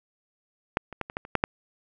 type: clicks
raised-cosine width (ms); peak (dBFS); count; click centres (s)
0.5; -7 / -24 / -14 / -22 / -15 / -27 / -6 / -6; 8; 0.771 / 0.927 / 1.013 / 1.099 / 1.169 / 1.251 / 1.353 / 1.439
effects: none